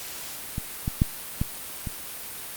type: clicks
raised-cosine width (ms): 5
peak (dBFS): -16 / -13 / -6 / -11 / -18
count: 5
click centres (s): 0.581 / 0.879 / 1.019 / 1.415 / 1.872
effects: white hiss -37 dBFS RMS until 2.56 s + Opus 48 kbps